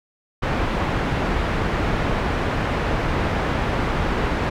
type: low-pass noise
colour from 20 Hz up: pink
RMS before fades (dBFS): -22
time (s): 0.42-4.5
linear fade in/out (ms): 10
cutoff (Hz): 2000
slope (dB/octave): 12
effects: none